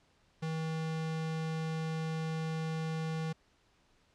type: tone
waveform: square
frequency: 160 Hz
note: D#3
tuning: 49 cents sharp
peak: -34 dBFS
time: 0.42-3.33 s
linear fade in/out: 10 ms
effects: pink hiss -69 dBFS RMS until 4.14 s + low-pass 6000 Hz 12 dB/octave